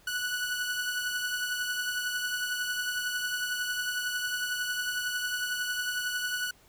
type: beating tone pair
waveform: sawtooth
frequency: 1475 / 1486 Hz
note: F#6 / F#6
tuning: -6 / +7 cents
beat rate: 11 Hz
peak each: -27 / -34 dBFS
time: 0.07-6.51 s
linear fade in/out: 5 ms
effects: pink hiss -60 dBFS RMS until 6.68 s